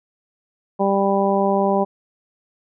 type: harmonic tone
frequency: 197.2 Hz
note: G3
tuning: 11 cents sharp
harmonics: 1 / 2 / 3 / 4 / 5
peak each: -21 / -21 / -21 / -22 / -25 dBFS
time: 0.79-1.85 s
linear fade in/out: 20 ms
effects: none